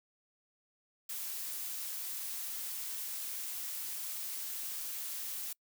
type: noise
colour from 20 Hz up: blue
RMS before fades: -40 dBFS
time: 1.09-5.53 s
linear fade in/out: 5 ms
effects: noise-tail reverb RT60 0.1 s tail -26 dB re dry